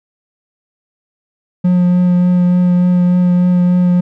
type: tone with vibrato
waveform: triangle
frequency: 178.7 Hz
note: F3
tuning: 40 cents sharp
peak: -6 dBFS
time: 1.64-4.01 s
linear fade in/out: 10 ms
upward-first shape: triangle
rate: 3.4 Hz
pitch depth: 13 cents each way
effects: none